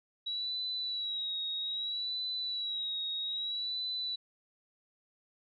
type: tone with vibrato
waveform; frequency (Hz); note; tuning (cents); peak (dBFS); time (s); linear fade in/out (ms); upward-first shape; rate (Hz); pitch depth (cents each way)
sine; 3881; B7; -31; -33; 0.26-4.16; 10; sine; 0.62; 53
effects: none